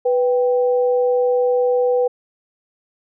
sine tone pair together, 493.9 / 784 Hz, B4 / G5, 0 / 0 cents, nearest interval minor sixth, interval 800 cents, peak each -14 / -25 dBFS, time 0.05-2.08 s, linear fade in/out 10 ms, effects none

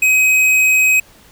triangle tone with tanh clipping, 2529 Hz, D#7, 28 cents sharp, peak -11 dBFS, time 0.02-1 s, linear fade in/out 5 ms, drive 17 dB, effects pink hiss -46 dBFS RMS until 1.31 s

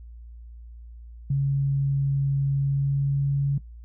sine tone with pitch glide, 138.59 to 139.96 Hz, C#3 to C#3, 0 to +17 cents, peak -20 dBFS, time 1.3-3.58 s, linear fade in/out 5 ms, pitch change +17 cents, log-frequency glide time 2.52-3.41 s, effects noise-tail reverb RT60 0.1 s tail -17 dB re dry + added 58 Hz sine -40 dBFS peak until 3.84 s

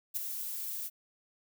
violet noise with ADSR envelope, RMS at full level -31 dBFS, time 0.14-0.9 s, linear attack 25 ms, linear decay 10 ms, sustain -7 dB, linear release 39 ms, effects none

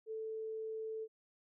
sine tone, 440.7 Hz, A4, 3 cents sharp, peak -39 dBFS, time 0.06-1.08 s, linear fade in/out 50 ms, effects none

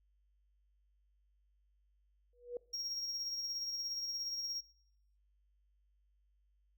sine tone with exponential growth, 485 Hz, B4, 31 cents flat, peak -35 dBFS, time 2.33-2.57 s, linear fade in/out 2 ms, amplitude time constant 52 ms
triangle tone with tremolo, 5588 Hz, F8, in tune, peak -35 dBFS, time 2.73-4.61 s, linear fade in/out 10 ms, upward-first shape sine, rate 17 Hz, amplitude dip 35%
effects noise-tail reverb RT60 0.8 s tail -22 dB re dry + added 50 Hz sine -70 dBFS peak until 6.77 s

